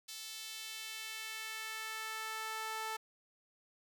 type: tone with high-pass filter sweep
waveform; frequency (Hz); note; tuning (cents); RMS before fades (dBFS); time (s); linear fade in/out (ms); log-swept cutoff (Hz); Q
sawtooth; 440; A4; 0; -43; 0.08-2.97; 10; 4100 to 910; 1.3
effects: none